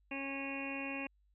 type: harmonic tone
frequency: 274.4 Hz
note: C#4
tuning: 17 cents flat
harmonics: 1 / 2 / 3 / 4 / 6 / 7 / 8 / 9 / 10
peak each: -42 / -47 / -50 / -51 / -53 / -53 / -50 / -44 / -45 dBFS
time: 0.11-1.07 s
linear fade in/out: 5 ms
effects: added 50 Hz sine -68 dBFS peak until 1.34 s